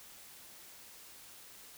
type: silence
effects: white hiss -54 dBFS RMS until 1.77 s